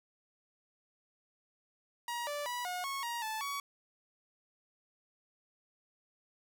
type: tone with pitch steps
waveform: sawtooth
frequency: 952 / 584 / 977 / 722 / 1099 / 944 / 874 / 1126 Hz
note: A#5 / D5 / B5 / F#5 / C#6 / A#5 / A5 / C#6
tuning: +36 / -10 / -19 / -43 / -15 / +22 / -12 / +27 cents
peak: -32 dBFS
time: 2.08-3.6 s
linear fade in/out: 2 ms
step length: 190 ms
effects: none